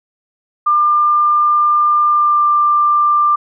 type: tone with pitch glide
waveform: sine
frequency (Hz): 1197 to 1187.4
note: D6 to D6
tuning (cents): +33 to +19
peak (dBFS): -9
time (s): 0.66-3.36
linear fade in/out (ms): 10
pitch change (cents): -14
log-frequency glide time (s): 2.07-2.46
effects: none